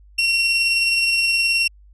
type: tone with tremolo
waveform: 30% pulse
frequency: 2733 Hz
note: F7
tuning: 38 cents flat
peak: -12 dBFS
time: 0.18-1.68 s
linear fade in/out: 10 ms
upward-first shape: sine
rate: 19 Hz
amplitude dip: 25%
effects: added 50 Hz sine -45 dBFS peak until 1.93 s + resampled to 24000 Hz